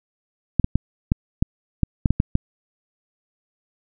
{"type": "clicks", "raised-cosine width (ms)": 5, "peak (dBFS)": -4, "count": 10, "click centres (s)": [0.597, 0.644, 0.756, 1.119, 1.425, 1.833, 2.058, 2.106, 2.201, 2.354], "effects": []}